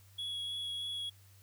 triangle tone with vibrato, 3349 Hz, G#7, 14 cents sharp, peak -35 dBFS, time 0.18-1.1 s, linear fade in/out 10 ms, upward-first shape sine, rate 3.2 Hz, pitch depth 10 cents each way, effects added 97 Hz sine -58 dBFS peak until 1.42 s + white hiss -65 dBFS RMS until 1.42 s

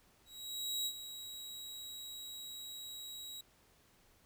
sawtooth tone with ADSR envelope, 3853 Hz, B7, 44 cents flat, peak -31 dBFS, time 0.25-3.41 s, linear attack 610 ms, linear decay 62 ms, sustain -11 dB, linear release 4 ms, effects pink hiss -68 dBFS RMS until 4.25 s

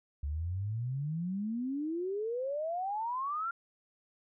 sine exponential sweep, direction up, 69.3 to 1400 Hz, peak -32 dBFS, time 0.23-3.51 s, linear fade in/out 5 ms, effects none

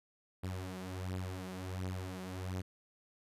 sawtooth beating tone pair, 92.2 / 93.6 Hz, F#2 / F#2, -6 / +20 cents, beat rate 1.4 Hz, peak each -37 / -39 dBFS, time 0.43-2.62 s, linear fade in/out 10 ms, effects resampled to 32000 Hz

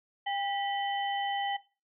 sine tone cluster, 800 / 1954 / 3048 Hz, G5 / B6 / G7, +35 / -19 / -49 cents, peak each -31 / -37 / -38 dBFS, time 0.26-1.57 s, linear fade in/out 10 ms, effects noise-tail reverb RT60 0.3 s tail -17 dB re dry

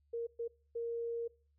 sine tone bursts at uneven times, 466.2 Hz, A#4, in tune, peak -35 dBFS, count 3, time 0.13-0.27 / 0.39-0.48 / 0.75-1.28 s, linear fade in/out 10 ms, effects noise-tail reverb RT60 0.4 s tail -24 dB re dry + added 72 Hz sine -70 dBFS peak until 1.58 s

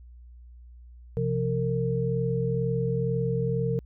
sine tone cluster, 130.6 / 172.7 / 457.6 Hz, C3 / F3 / A#4, -3 / -19 / -32 cents, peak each -27 / -30 / -28 dBFS, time 1.17-3.79 s, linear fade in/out 0 ms, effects added 60 Hz sine -45 dBFS peak until 3.85 s

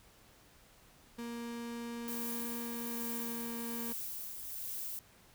35% pulse tone with pitch glide, 235 to 233.2 Hz, A#3 to A#3, +14 to +1 cents, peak -38 dBFS, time 1.18-3.93 s, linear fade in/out 10 ms, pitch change -13 cents, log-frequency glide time 2.7-3.32 s
violet noise with tremolo, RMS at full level -40 dBFS, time 2.08-4.99 s, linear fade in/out 0 ms, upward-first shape triangle, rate 1.2 Hz, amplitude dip 45%
effects pink hiss -62 dBFS RMS until 5.34 s

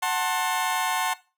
sawtooth chord, F# diminished, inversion none, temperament just, 740 / 888 / 1065.6 Hz, F#5 / A5 / C6, 0 / +16 / +31 cents, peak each -24 dBFS, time 0.02-1.14 s, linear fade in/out 10 ms, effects noise-tail reverb RT60 0.3 s tail -18 dB re dry

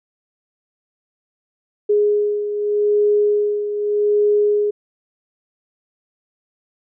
sine beating tone pair, 415.3 / 416.13 Hz, G#4 / G#4, 0 / +3 cents, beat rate 0.83 Hz, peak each -15 / -22 dBFS, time 1.89-4.71 s, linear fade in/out 10 ms, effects none

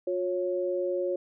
sine tone pair together, 358.3 / 551 Hz, F4 / C#5, +44 / -11 cents, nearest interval perfect fifth, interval 745 cents, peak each -29 / -29 dBFS, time 0.07-1.16 s, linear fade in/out 5 ms, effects none

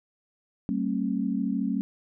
sine tone cluster, 192.1 / 225.4 / 270.8 Hz, G3 / A3 / C#4, -35 / +42 / -40 cents, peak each -29 dBFS, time 0.69-1.81 s, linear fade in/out 0 ms, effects none

